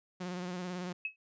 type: tone with vibrato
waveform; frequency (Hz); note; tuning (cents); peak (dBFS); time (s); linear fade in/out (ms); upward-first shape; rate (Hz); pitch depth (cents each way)
sawtooth; 180; F#3; -47; -33; 0.2-0.93; 10; square; 18; 33
type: tone with exponential decay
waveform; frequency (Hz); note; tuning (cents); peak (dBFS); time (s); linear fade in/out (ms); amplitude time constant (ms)
sine; 2574; E7; -42; -29; 1.05-1.16; 2; 22
effects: resampled to 16000 Hz